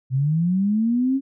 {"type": "linear sweep", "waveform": "sine", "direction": "up", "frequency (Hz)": [125.3, 275.8], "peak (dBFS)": -17, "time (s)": [0.1, 1.21], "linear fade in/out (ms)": 50, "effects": []}